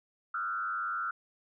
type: tone with frequency modulation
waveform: sine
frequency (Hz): 1363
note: F6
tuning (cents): -43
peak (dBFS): -31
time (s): 0.34-1.11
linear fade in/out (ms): 5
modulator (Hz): 102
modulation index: 1
effects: none